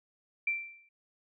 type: tone with exponential decay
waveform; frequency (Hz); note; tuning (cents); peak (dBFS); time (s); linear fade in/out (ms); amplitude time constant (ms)
sine; 2349; D7; 0; -25; 0.47-0.89; 5; 91
effects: none